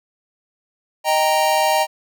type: chord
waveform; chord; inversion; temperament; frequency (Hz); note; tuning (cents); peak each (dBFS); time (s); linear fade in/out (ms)
square; Eb major; none; equal; 622.3 / 784 / 932.3; Eb5 / G5 / Bb5; 0 / 0 / 0; -20; 1.04-1.87; 50
effects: none